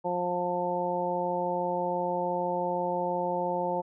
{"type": "harmonic tone", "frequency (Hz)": 177.4, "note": "F3", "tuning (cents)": 27, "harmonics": [1, 2, 3, 4, 5], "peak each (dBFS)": [-37, -35, -31, -35, -31], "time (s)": [0.04, 3.82], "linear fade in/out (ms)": 20, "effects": []}